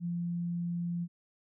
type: tone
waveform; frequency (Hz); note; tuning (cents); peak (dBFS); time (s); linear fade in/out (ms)
sine; 172.6; F3; -20; -31; 0-1.08; 50
effects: none